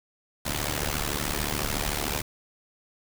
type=noise with amplitude modulation; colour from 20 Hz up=pink; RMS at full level=-25 dBFS; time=0.45-2.22 s; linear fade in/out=10 ms; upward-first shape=sine; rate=73.7 Hz; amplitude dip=90%; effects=none